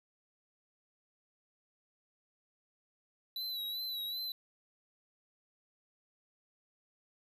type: tone with vibrato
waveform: square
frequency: 3951 Hz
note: B7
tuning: in tune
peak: -37 dBFS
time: 3.36-4.32 s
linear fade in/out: 2 ms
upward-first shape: sine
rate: 2.6 Hz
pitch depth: 56 cents each way
effects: none